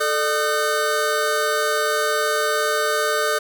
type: tone cluster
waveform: square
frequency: 439.8 / 600 / 1222 / 1524 Hz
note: A4 / D5 / D#6 / G6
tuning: -1 / +37 / -32 / -49 cents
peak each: -25 dBFS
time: 0-3.39 s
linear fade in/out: 10 ms
effects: 7-bit